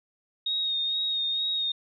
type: tone with vibrato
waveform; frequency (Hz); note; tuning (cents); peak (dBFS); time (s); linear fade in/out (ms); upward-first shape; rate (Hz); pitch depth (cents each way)
sine; 3729; A#7; 0; -25; 0.46-1.72; 5; sine; 2.2; 27
effects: none